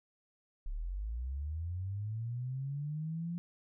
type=linear sweep; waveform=sine; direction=up; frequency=32.57 to 174.61 Hz; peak=-35 dBFS; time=0.66-3.38 s; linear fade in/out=0 ms; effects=none